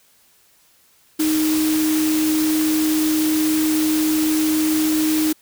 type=tone in noise; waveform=sine; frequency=311.1 Hz; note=D#4; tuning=in tune; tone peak=-16 dBFS; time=1.19-5.33 s; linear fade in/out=10 ms; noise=white; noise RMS=-26 dBFS; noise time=1.19-5.33 s; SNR=+7 dB; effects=white hiss -56 dBFS RMS until 5.41 s